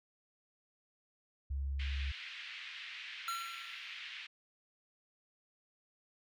sine tone, 68.8 Hz, C#2, 12 cents flat, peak -34 dBFS, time 1.5-2.12 s, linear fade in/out 10 ms
pink band-pass noise, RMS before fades -47 dBFS, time 1.79-4.27 s, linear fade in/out 10 ms, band 2000 to 3400 Hz, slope 24 dB/octave
square tone with exponential decay, 1358 Hz, F6, 49 cents flat, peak -35 dBFS, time 3.28-4.02 s, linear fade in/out 1 ms, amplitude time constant 160 ms
effects none

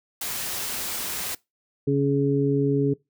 white noise, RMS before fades -30 dBFS, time 0.21-1.35 s, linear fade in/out 5 ms
harmonic tone, 140 Hz, C#3, 18 cents sharp, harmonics 1 / 2 / 3, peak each -23 / -23 / -23 dBFS, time 1.87-2.94 s, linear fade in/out 10 ms
effects noise-tail reverb RT60 0.2 s tail -22 dB re dry

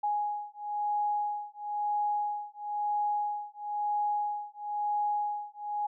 sine beating tone pair, 830.6 / 831.6 Hz, G#5 / G#5, 0 / +2 cents, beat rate 1 Hz, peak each -32 / -32 dBFS, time 0.03-5.87 s, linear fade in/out 10 ms, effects none

